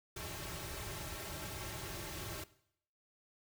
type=noise with comb filter; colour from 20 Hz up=pink; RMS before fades=-44 dBFS; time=0.16-2.44 s; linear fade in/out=5 ms; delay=4.1 ms; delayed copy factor=-0.9; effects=noise-tail reverb RT60 0.7 s tail -18 dB re dry